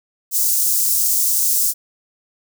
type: high-pass noise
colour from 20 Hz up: white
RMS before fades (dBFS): -17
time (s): 0.31-1.74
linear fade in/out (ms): 50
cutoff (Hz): 5900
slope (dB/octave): 24
effects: none